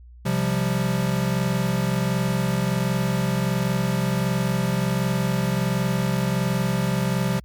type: chord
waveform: square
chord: C suspended fourth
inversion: none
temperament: equal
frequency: 130.81 / 174.61 / 196 Hz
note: C3 / F3 / G3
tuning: 0 / 0 / 0 cents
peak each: -25 / -25 / -27 dBFS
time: 0.25-7.4 s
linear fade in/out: 10 ms
effects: added 60 Hz sine -42 dBFS peak until 7.44 s + MP3 96 kbps